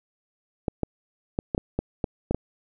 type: clicks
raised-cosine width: 2 ms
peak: -11 dBFS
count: 9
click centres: 0.682 / 0.833 / 1.389 / 1.548 / 1.579 / 1.79 / 2.042 / 2.31 / 2.346 s
effects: none